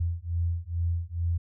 sine beating tone pair, 84 / 86.3 Hz, E2 / F2, +33 / -20 cents, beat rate 2.3 Hz, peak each -29 dBFS, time 0-1.38 s, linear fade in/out 10 ms, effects none

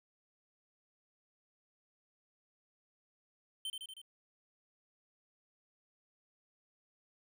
square tone with echo, 3100 Hz, G7, 20 cents flat, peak -38 dBFS, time 3.65-3.7 s, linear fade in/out 2 ms, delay 79 ms, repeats 4, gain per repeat -3 dB, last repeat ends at 4.016 s, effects none

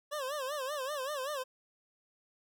25% pulse tone with vibrato, 557 Hz, C#5, 8 cents sharp, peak -31 dBFS, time 0.11-1.44 s, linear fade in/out 20 ms, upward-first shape sine, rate 5.2 Hz, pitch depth 150 cents each way, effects none

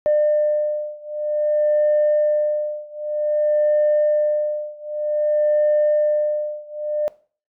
sine beating tone pair, 600 / 600.53 Hz, D5 / D5, +37 / +38 cents, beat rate 0.53 Hz, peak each -18 / -19 dBFS, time 0.06-7.08 s, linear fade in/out 0 ms, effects noise-tail reverb RT60 0.4 s tail -19 dB re dry + tanh soft clip ceiling -10 dBFS

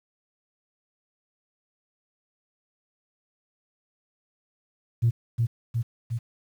sine tone with echo, 116.54 Hz, A#2, in tune, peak -16 dBFS, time 5.02-5.11 s, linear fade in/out 20 ms, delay 360 ms, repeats 3, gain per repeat -3 dB, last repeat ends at 6.19 s, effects tanh soft clip ceiling -14 dBFS + 9-bit

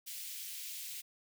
white high-pass noise, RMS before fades -44 dBFS, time 0.06-1.02 s, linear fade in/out 20 ms, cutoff 2300 Hz, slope 24 dB/octave, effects none

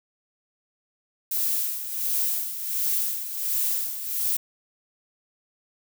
violet noise with tremolo, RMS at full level -24 dBFS, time 1.31-4.37 s, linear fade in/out 5 ms, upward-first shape sine, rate 1.4 Hz, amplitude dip 65%, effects none

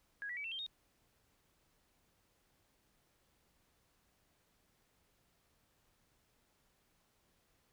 sine tone with pitch steps, 1655 / 1945.5 / 2287 / 2689 / 3161 / 3715 Hz, G#6 / B6 / D7 / E7 / G7 / A#7, -6 / -27 / -47 / +34 / +14 / -7 cents, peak -40 dBFS, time 0.22-0.664 s, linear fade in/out 0 ms, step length 74 ms, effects pink hiss -75 dBFS RMS until 7.72 s

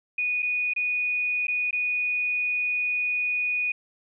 sine tone with dropouts, 2470 Hz, D#7, 13 cents flat, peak -23 dBFS, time 0.18-3.72 s, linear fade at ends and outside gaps 5 ms, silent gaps 0.423-0.427 / 0.736-0.762 / 1.47-1.481 / 1.709-1.728 s, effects none

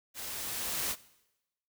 white noise with level ramp, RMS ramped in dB -41 to -32 dBFS, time 0.14-0.96 s, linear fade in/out 50 ms, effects noise-tail reverb RT60 0.9 s tail -19 dB re dry

